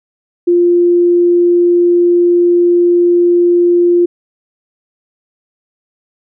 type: tone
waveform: sine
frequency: 349.2 Hz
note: F4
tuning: in tune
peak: -6 dBFS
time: 0.47-4.06 s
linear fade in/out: 10 ms
effects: none